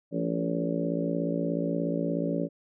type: harmonic tone with a mistuned harmonic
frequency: 56.8 Hz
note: A#1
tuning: 44 cents flat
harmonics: 3 / 4 / 5 / 6 / 7 / 8 / 9 / 10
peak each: -31 / -36 / -31 / -38 / -38 / -37 / -40 / -34 dBFS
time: 0.11-2.49 s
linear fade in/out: 50 ms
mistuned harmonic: 4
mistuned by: -37 cents
effects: none